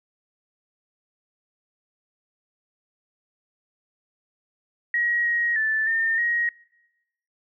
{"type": "tone with pitch steps", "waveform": "sine", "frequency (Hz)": [1899, 1888, 1757, 1813, 1887], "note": ["A#6", "A#6", "A6", "A#6", "A#6"], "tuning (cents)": [32, 22, -3, -49, 21], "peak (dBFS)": -20, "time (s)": [4.94, 6.49], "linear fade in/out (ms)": 2, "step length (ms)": 310, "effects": ["noise-tail reverb RT60 1.0 s tail -25 dB re dry"]}